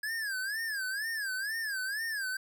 square tone with vibrato, 1661.2 Hz, G#6, in tune, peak -33 dBFS, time 0.03-2.37 s, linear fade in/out 5 ms, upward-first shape sine, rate 2.1 Hz, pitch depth 170 cents each way, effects none

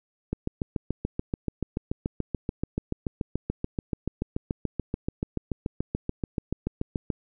click train, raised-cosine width 3 ms, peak -14 dBFS, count 48, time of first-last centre 0.33-7.102 s, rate 6.94 Hz, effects none

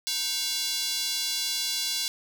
square tone with high-pass filter, 311.1 Hz, D#4, in tune, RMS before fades -29 dBFS, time 0.07-2.08 s, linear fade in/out 0 ms, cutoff 4100 Hz, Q 2.1, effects 8-bit

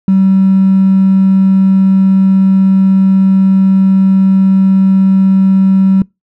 triangle tone with hard clipping, 191.7 Hz, G3, 38 cents flat, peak -5 dBFS, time 0.08-6.02 s, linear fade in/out 2 ms, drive 3 dB, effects noise-tail reverb RT60 0.2 s tail -25 dB re dry

